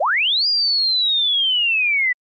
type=linear two-way sweep; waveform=sine; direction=up then down; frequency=486.8 to 4895 to 1947 Hz; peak=-15 dBFS; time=0-2.13 s; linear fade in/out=10 ms; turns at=0.47 s; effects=Opus 24 kbps